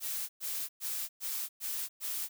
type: noise bursts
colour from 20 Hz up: blue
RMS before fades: -36 dBFS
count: 6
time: 0-2.29 s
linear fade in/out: 50 ms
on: 290 ms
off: 110 ms
effects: none